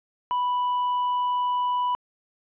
triangle tone, 987.8 Hz, B5, in tune, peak -20 dBFS, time 0.31-1.95 s, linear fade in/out 0 ms, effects resampled to 8000 Hz

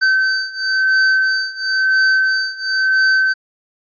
square beating tone pair, 1538 / 1538.98 Hz, G6 / G6, -33 / -32 cents, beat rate 0.98 Hz, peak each -18 / -16 dBFS, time 0.01-3.34 s, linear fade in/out 20 ms, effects resampled to 11025 Hz

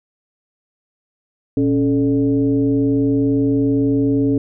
sine tone with frequency modulation, 277.4 Hz, C#4, 1 cent sharp, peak -13 dBFS, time 1.57-4.38 s, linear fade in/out 2 ms, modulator 159 Hz, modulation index 0.82, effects none

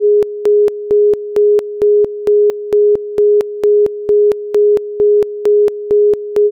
sine tone with tremolo, 415.3 Hz, G#4, in tune, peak -6 dBFS, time 0-6.51 s, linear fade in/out 50 ms, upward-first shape square, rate 2.2 Hz, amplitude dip 80%, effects none

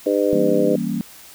harmonic tone, 101.1 Hz, G#2, 46 cents flat, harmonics 3 / 4 / 5 / 6, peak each -21 / -21 / -19 / -23 dBFS, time 0.06-0.76 s, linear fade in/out 5 ms
sine chord, E diminished seventh, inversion none, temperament equal, 164.81 / 196 / 233.1 / 277.2 Hz, E3 / G3 / Bb3 / Db4, 0 / 0 / 0 / 0 cents, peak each -28 / -25 / -24 / -28 dBFS, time 0.33-1.01 s, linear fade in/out 0 ms
effects white hiss -43 dBFS RMS until 1.34 s

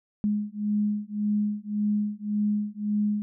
sine beating tone pair, 207.7 / 209.5 Hz, G#3 / G#3, 0 / +15 cents, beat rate 1.8 Hz, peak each -27 dBFS, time 0.24-3.22 s, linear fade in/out 0 ms, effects none

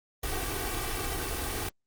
pink noise with comb filter, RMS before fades -32 dBFS, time 0.23-1.69 s, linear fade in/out 5 ms, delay 2.6 ms, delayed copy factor +0.8, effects Opus 32 kbps

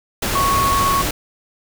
sine tone in noise, 1107 Hz, C#6, 3 cents flat, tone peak -15 dBFS, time 0.35-1.02 s, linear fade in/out 5 ms, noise pink, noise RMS -21 dBFS, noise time 0.22-1.11 s, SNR +3 dB, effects none

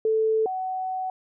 sine tone pair in turn, 440 / 749.3 Hz, A4 / F#5, 0 / +22 cents, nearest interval major sixth, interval 922 cents, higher second, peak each -19 / -26 dBFS, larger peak first, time 0.05-0.46 / 0.46-1.1 s, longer second, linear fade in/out 2 ms, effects none

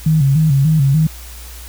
sine tone with vibrato, 146.83 Hz, D3, in tune, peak -9 dBFS, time 0.06-1.07 s, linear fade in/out 5 ms, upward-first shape square, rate 3.4 Hz, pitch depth 120 cents each way, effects added 60 Hz sine -32 dBFS peak until 1.68 s + white hiss -37 dBFS RMS until 1.68 s

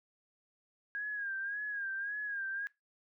sine tone with vibrato, 1630 Hz, G#6, 33 cents flat, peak -35 dBFS, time 0.95-2.67 s, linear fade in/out 0 ms, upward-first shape sine, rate 1.8 Hz, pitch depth 71 cents each way, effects noise-tail reverb RT60 0.2 s tail -20 dB re dry

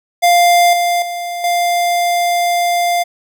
square tone with level steps, 698.5 Hz, F5, in tune, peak -8 / -13 / -21 / -13 dBFS, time 0.22-3.04 s, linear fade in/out 20 ms, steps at 0.73 / 1.02 / 1.44 s, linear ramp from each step 2 ms, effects none

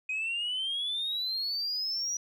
sine exponential sweep, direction up, 2500 to 5850 Hz, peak -28 dBFS, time 0.09-2.17 s, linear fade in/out 5 ms, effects tanh soft clip ceiling -27 dBFS

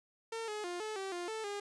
sawtooth tone with pitch steps, 453.4 / 422.8 / 352.3 / 431.8 / 386.4 / 351 / 440.4 / 406.7 Hz, A#4 / G#4 / F4 / A4 / G4 / F4 / A4 / G#4, -48 / +31 / +15 / -33 / -25 / +9 / +2 / -36 cents, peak -34 dBFS, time 0.32-1.6 s, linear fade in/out 5 ms, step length 160 ms, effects resampled to 22050 Hz + 10-bit

